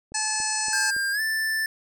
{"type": "click train", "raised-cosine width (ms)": 2, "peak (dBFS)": -30, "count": 4, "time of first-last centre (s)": [0.12, 0.965], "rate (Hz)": 3.55}
{"type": "harmonic tone", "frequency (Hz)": 864, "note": "A5", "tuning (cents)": -32, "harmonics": [1, 2, 3, 5, 6, 7, 8, 9, 10], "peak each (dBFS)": [-32, -32, -37, -34, -33, -33, -37, -31, -31], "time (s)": [0.14, 0.91], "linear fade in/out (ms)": 10}
{"type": "tone with pitch glide", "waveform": "square", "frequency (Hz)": [1600, 1765.1], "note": ["G6", "A6"], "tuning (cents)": [35, 5], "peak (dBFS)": -24, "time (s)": [0.73, 1.66], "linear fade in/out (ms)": 2, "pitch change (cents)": 170, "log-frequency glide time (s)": [1.12, 1.21]}
{"effects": []}